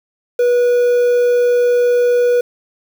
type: tone with quantisation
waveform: triangle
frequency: 486.9 Hz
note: B4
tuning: 25 cents flat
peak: -8 dBFS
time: 0.39-2.41 s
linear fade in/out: 5 ms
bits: 6
effects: none